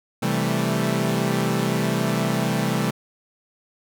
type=chord; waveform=sawtooth; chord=A minor seventh; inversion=first; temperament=equal; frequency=130.81 / 164.81 / 196 / 220 Hz; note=C3 / E3 / G3 / A3; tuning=0 / 0 / 0 / 0 cents; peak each=-22 dBFS; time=0.22-2.91 s; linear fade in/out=10 ms; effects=none